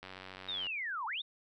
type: click train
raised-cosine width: 0.3 ms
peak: -30 dBFS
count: 61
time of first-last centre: 0.03-0.668 s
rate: 94.1 Hz
type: linear two-way sweep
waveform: sine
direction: down then up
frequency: 3804 to 839 to 3804 Hz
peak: -35 dBFS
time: 0.48-1.22 s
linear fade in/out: 10 ms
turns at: 1.06 s
effects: none